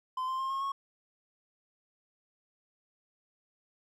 triangle tone with pitch steps, 1029 / 1045.8 / 1062.8 / 1080.2 / 1097.8 Hz, C6 / C6 / C6 / C#6 / C#6, -29 / -1 / +27 / -45 / -17 cents, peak -29 dBFS, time 0.17-0.72 s, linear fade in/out 5 ms, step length 110 ms, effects none

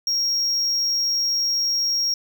triangle tone, 5588 Hz, F8, in tune, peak -18 dBFS, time 0.07-2.14 s, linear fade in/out 2 ms, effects none

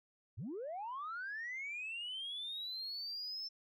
sine linear sweep, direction up, 77.78 to 5330 Hz, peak -39 dBFS, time 0.37-3.49 s, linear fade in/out 20 ms, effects tanh soft clip ceiling -37 dBFS

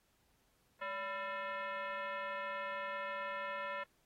sine tone with frequency modulation, 212.2 Hz, G#3, 38 cents sharp, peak -38 dBFS, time 0.81-3.84 s, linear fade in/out 10 ms, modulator 785 Hz, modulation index 2.5, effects pink hiss -75 dBFS RMS until 4.05 s + AAC 48 kbps

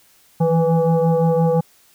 sine tone with frequency modulation, 167.4 Hz, E3, 27 cents sharp, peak -13 dBFS, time 0.4-1.61 s, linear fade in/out 10 ms, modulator 329 Hz, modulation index 1.6, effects white hiss -54 dBFS RMS until 1.94 s

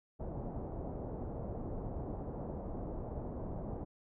pink low-pass noise, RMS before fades -41 dBFS, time 0.19-3.85 s, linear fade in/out 20 ms, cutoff 770 Hz, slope 24 dB/octave, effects none

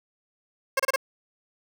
15% pulse tone bursts, 537 Hz, C5, 45 cents sharp, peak -14 dBFS, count 4, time 0.77-0.961 s, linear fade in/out 5 ms, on 26 ms, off 29 ms, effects none

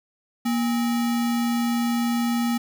sine tone with sample-and-hold, 236.7 Hz, A#3, 27 cents sharp, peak -20 dBFS, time 0.45-2.58 s, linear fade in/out 10 ms, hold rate 1050 Hz, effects none

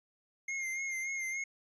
square tone with vibrato, 2124 Hz, C7, 25 cents sharp, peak -35 dBFS, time 0.48-1.44 s, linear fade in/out 5 ms, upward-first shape sine, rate 3.5 Hz, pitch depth 38 cents each way, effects resampled to 22050 Hz

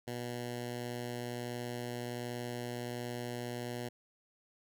10% pulse tone with notch filter, 121.4 Hz, B2, 29 cents flat, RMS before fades -40 dBFS, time 0.07-3.89 s, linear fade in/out 10 ms, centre 1200 Hz, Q 1.9, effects none

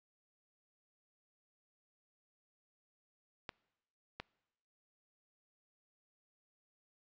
clicks, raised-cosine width 0.3 ms, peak -25 dBFS, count 2, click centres 3.492 / 4.2 s, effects noise-tail reverb RT60 1.0 s tail -25 dB re dry + resampled to 16000 Hz

